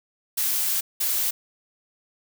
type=noise bursts at uneven times; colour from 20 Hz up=blue; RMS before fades=-24 dBFS; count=2; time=0.37-0.81 / 1-1.31 s; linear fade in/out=10 ms; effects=none